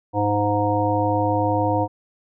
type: harmonic tone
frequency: 103.4 Hz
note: G#2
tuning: 7 cents flat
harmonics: 1 / 3 / 5 / 7 / 9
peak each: -24 / -24 / -24 / -24 / -24 dBFS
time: 0.13-1.88 s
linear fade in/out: 50 ms
effects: none